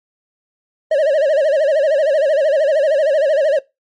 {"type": "tone with vibrato", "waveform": "triangle", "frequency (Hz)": 587.3, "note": "D5", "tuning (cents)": 0, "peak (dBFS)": -9, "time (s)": [0.91, 3.59], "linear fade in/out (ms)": 5, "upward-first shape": "sine", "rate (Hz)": 13, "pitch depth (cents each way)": 150, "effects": ["noise-tail reverb RT60 0.2 s tail -20 dB re dry", "MP3 48 kbps"]}